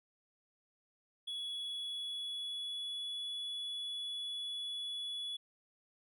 triangle tone with pitch glide, 3378 to 3405 Hz, G#7 to G#7, +29 to +42 cents, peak -37 dBFS, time 1.27-5.37 s, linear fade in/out 10 ms, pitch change +13 cents, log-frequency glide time 1.54-3.24 s, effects none

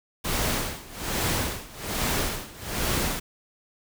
pink noise with tremolo, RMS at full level -25 dBFS, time 0.24-3.2 s, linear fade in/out 10 ms, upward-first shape sine, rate 1.2 Hz, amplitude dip 90%, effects none

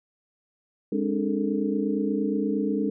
sine tone cluster, 205.5 / 270.4 / 299 / 421.8 / 450.2 Hz, G#3 / C#4 / D4 / G#4 / A4, -18 / -43 / +31 / +27 / +40 cents, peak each -27 / -30 / -28 / -34 / -31 dBFS, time 0.92-2.9 s, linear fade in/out 5 ms, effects none

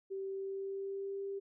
sine tone with pitch glide, 387.6 to 394.8 Hz, G4 to G4, -20 to +12 cents, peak -37 dBFS, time 0.1-1.4 s, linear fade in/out 20 ms, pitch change +32 cents, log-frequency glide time 0.29-1.22 s, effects none

